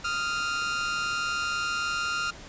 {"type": "tone pair together", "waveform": "sawtooth", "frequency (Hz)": [1245.5, 1392], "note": ["D#6", "F6"], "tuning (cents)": [1, -6], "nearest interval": "major second", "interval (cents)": 193, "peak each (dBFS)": [-30, -24], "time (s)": [0.04, 2.31], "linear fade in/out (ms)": 10, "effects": ["pink hiss -45 dBFS RMS until 2.48 s", "resampled to 16000 Hz"]}